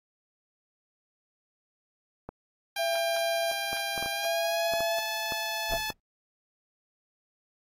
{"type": "clicks", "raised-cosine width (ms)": 1, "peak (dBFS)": -23, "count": 10, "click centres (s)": [2.29, 3.73, 3.978, 4.026, 4.06, 4.737, 4.806, 5.322, 5.737, 5.903]}
{"type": "tone with pitch glide", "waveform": "10% pulse", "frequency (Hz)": [798, 865.2], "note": ["G5", "A5"], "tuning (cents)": [31, -29], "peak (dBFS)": -22, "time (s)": [2.76, 5.91], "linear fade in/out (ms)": 5, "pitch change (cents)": 140, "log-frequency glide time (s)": [4.11, 4.97]}
{"type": "tone with tremolo", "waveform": "sine", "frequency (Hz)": 672, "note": "E5", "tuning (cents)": 33, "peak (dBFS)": -27, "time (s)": [2.78, 5.78], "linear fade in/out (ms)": 20, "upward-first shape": "square", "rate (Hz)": 0.68, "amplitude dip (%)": 70}
{"type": "noise with exponential decay", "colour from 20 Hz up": "brown", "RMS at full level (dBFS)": -34, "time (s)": [5.71, 6], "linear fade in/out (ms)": 0, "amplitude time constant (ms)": 62}
{"effects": ["AAC 48 kbps"]}